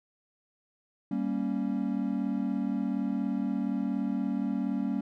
triangle chord, G diminished, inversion none, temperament equal, 196 / 233.1 / 277.2 Hz, G3 / Bb3 / Db4, 0 / 0 / 0 cents, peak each -30 dBFS, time 1.11-5.01 s, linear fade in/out 5 ms, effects none

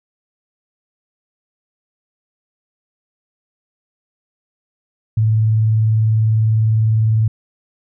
sine tone with vibrato, 110 Hz, A2, in tune, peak -11 dBFS, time 5.17-7.28 s, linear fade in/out 5 ms, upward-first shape sine, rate 20 Hz, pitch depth 57 cents each way, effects none

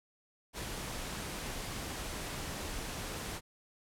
pink noise, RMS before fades -40 dBFS, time 0.53-3.41 s, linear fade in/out 50 ms, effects low-pass 12000 Hz 12 dB/octave

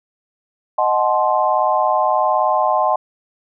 sine chord, D# diminished seventh, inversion none, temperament equal with one note detuned, 622.3 / 740 / 861.4 / 1046.5 Hz, D#5 / F#5 / A5 / C6, 0 / 0 / -37 / 0 cents, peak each -19 dBFS, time 0.78-2.96 s, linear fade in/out 5 ms, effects none

